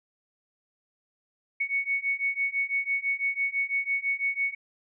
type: beating tone pair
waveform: sine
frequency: 2217 / 2223 Hz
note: C#7 / C#7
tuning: 0 / +4 cents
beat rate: 6 Hz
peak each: -29 / -28 dBFS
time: 1.6-4.55 s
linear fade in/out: 10 ms
effects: none